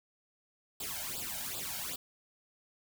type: noise with flanger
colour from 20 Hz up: white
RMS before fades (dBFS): -39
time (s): 0.8-1.96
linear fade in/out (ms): 5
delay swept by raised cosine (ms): 0.24 to 1.34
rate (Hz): 2.6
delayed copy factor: +0.85
effects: none